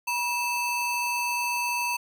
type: ring-modulated tone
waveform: square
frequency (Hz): 1796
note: A6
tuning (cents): +35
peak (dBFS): -23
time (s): 0.07-1.97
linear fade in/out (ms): 10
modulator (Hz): 833
effects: none